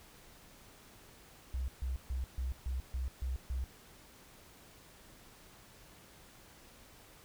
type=tone bursts; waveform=sine; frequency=64 Hz; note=C2; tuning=38 cents flat; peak=-33 dBFS; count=8; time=1.54-3.64 s; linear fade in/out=0 ms; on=140 ms; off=140 ms; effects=pink hiss -58 dBFS RMS until 7.24 s